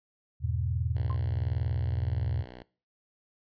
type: chord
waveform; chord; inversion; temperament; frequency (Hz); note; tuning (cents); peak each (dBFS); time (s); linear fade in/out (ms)
sine; E major; none; equal; 82.41 / 103.83 / 123.47; E2 / G#2 / B2; 0 / 0 / 0; -30 / -33 / -32; 0.4-2.45; 50
type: tone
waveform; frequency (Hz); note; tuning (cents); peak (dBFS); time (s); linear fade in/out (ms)
5% pulse; 61.74; B1; 0; -33; 0.95-2.63; 5
type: tone with exponential decay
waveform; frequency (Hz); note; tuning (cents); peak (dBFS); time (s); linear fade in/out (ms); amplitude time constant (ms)
sine; 1048; C6; +2; -35; 1.1-1.22; 1; 26
effects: noise-tail reverb RT60 0.4 s tail -22 dB re dry + resampled to 11025 Hz